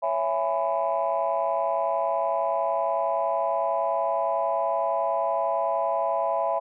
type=chord; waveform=sine; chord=C# minor seventh; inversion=none; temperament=just; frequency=554.4 / 665.2 / 831.5 / 997.9 Hz; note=C#5 / E5 / G#5 / B5; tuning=0 / +16 / +2 / +18 cents; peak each=-29 / -25 / -29 / -28 dBFS; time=0.02-6.6 s; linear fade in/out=20 ms; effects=tanh soft clip ceiling -14 dBFS